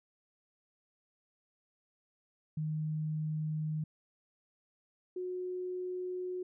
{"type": "tone pair in turn", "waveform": "sine", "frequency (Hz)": [154.8, 364.5], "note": ["D#3", "F#4"], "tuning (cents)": [-9, -26], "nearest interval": "octave + minor third", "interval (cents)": 1483, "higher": "second", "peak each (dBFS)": [-32, -35], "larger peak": "first", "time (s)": [[2.57, 3.84], [5.16, 6.43]], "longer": "neither", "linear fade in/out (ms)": 5, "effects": []}